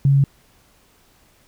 sine tone, 138.59 Hz, C#3, in tune, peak -11 dBFS, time 0.05-0.24 s, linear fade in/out 2 ms, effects pink hiss -56 dBFS RMS until 1.47 s

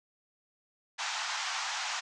pink band-pass noise, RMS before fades -35 dBFS, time 0.98-2.01 s, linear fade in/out 20 ms, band 770 to 7100 Hz, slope 48 dB/octave, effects none

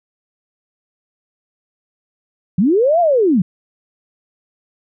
sine linear two-way sweep, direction up then down, 160 to 715 to 160 Hz, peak -10 dBFS, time 2.58-3.42 s, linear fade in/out 5 ms, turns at 3 s, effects none

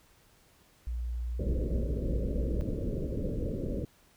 sine tone, 59.6 Hz, A#1, 39 cents sharp, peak -31 dBFS, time 0.87-2.61 s, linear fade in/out 0 ms
pink low-pass noise, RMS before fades -33 dBFS, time 1.39-3.85 s, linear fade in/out 5 ms, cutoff 580 Hz, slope 96 dB/octave
effects pink hiss -63 dBFS RMS until 4.16 s

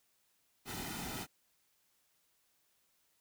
pink noise with comb filter, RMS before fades -42 dBFS, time 0.65-1.27 s, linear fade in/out 50 ms, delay 1.8 ms, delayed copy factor -0.6, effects white hiss -75 dBFS RMS until 3.2 s

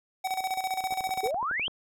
square tone with tremolo, 756 Hz, F#5, 37 cents sharp, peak -27 dBFS, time 0.24-1.31 s, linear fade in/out 10 ms, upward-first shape square, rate 15 Hz, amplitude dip 65%
click train, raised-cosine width 1 ms, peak -27 dBFS, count 11, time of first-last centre 0.84-1.68 s, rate 11.9 Hz
sine exponential sweep, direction up, 397.9 to 3305 Hz, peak -27 dBFS, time 1.23-1.68 s, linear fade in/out 5 ms
effects none

